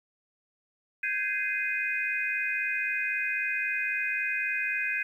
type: chord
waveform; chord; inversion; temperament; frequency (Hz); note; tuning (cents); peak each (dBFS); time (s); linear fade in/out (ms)
sine; Ab major seventh; third; just; 1557.4 / 1661.2 / 2077 / 2492; G6 / Ab6 / C7 / Eb7; -12 / 0 / -13 / +2; -34 / -34 / -34 / -30; 1.03-5.03; 5
effects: 10-bit